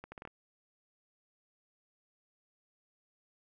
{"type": "accelerating click train", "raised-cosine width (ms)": 0.5, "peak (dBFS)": -30, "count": 6, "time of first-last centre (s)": [0.04, 0.275], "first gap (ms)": 80, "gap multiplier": 0.73, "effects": []}